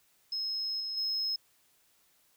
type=tone with level steps; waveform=sine; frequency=5160 Hz; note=E8; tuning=38 cents flat; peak=-30 / -33 / -27 dBFS; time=0.32-1.36 s; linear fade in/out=5 ms; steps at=0.8 / 0.97 s; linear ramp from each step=5 ms; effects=tanh soft clip ceiling -28 dBFS + white hiss -68 dBFS RMS until 2.36 s